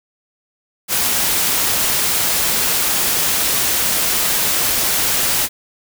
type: noise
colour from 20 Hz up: white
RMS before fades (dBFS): -17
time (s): 0.88-5.49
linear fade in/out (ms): 50
effects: none